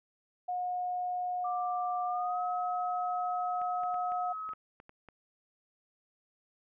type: tone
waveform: sine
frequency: 722 Hz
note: F#5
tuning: 43 cents flat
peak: -31 dBFS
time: 0.48-4.33 s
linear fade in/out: 10 ms
type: tone with pitch glide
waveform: sine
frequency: 1180 to 1279.4 Hz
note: D6 to D#6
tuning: +8 to +48 cents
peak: -36 dBFS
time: 1.44-4.54 s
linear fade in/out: 10 ms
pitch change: +140 cents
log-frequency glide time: 2.04-2.4 s
type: clicks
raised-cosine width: 0.5 ms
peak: -36 dBFS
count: 9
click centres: 3.616 / 3.835 / 3.943 / 4.12 / 4.491 / 4.534 / 4.801 / 4.894 / 5.087 s
effects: none